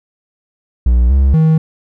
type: tone with pitch steps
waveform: triangle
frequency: 60.3 / 67.8 / 158.8 Hz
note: B1 / C#2 / D#3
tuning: -41 / -38 / +36 cents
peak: -5 dBFS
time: 0.86-1.58 s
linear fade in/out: 5 ms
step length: 240 ms
effects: none